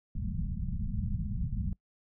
pink low-pass noise, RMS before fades -33 dBFS, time 0.15-1.73 s, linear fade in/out 2 ms, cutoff 220 Hz, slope 96 dB/octave, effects noise-tail reverb RT60 0.1 s tail -23 dB re dry

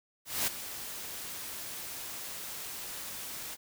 white noise with ADSR envelope, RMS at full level -29 dBFS, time 0.25-3.57 s, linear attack 220 ms, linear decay 15 ms, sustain -12 dB, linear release 38 ms, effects none

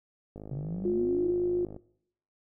click train, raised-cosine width 2 ms, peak -29 dBFS, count 74, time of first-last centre 0.36-1.764 s, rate 52 Hz
sine exponential sweep, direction up, 130.81 to 339.6 Hz, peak -32 dBFS, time 0.51-1.31 s, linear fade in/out 5 ms
sine tone, 355 Hz, F4, 28 cents sharp, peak -25 dBFS, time 0.85-1.65 s, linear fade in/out 2 ms
effects noise-tail reverb RT60 0.7 s tail -21 dB re dry

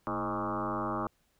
sine tone with frequency modulation, 720 Hz, F#5, 47 cents flat, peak -30 dBFS, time 0.07-1.07 s, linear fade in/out 0 ms, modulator 98.5 Hz, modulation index 5.8, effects pink hiss -72 dBFS RMS until 1.39 s

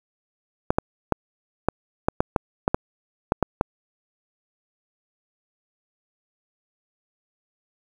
clicks, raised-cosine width 1 ms, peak -4 dBFS, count 12, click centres 0.705 / 0.785 / 1.123 / 1.686 / 2.085 / 2.205 / 2.362 / 2.679 / 2.745 / 3.321 / 3.427 / 3.611 s, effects 7-bit

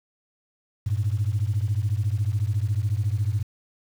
sine beating tone pair, 97.9 / 111.9 Hz, G2 / A2, -2 / +30 cents, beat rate 14 Hz, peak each -23 / -24 dBFS, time 0.86-3.43 s, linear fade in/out 10 ms, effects tanh soft clip ceiling -15 dBFS + 8-bit

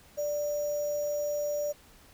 sine tone with sample-and-hold, 587.3 Hz, D5, in tune, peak -28 dBFS, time 0.17-1.73 s, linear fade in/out 20 ms, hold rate 6300 Hz, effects pink hiss -57 dBFS RMS until 2.13 s

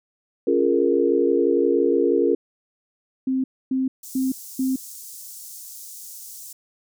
sine chord, Bb minor seventh, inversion first, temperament equal, 277.2 / 349.2 / 415.3 / 466.2 Hz, Db4 / F4 / Ab4 / Bb4, 0 / 0 / 0 / 0 cents, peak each -23 / -21 / -22 / -21 dBFS, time 0.47-2.35 s, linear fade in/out 5 ms
sine tone bursts, 262 Hz, C4, 2 cents sharp, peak -19 dBFS, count 4, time 3.27-4.76 s, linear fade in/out 5 ms, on 170 ms, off 270 ms
pink high-pass noise, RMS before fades -39 dBFS, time 4.03-6.53 s, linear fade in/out 5 ms, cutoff 6200 Hz, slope 24 dB/octave
effects none

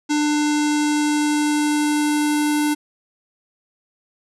square tone with low-pass filter sweep, 298 Hz, D4, 25 cents sharp, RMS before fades -19 dBFS, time 0.09-2.75 s, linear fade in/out 20 ms, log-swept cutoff 7000 to 11000 Hz, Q 2.1, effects none

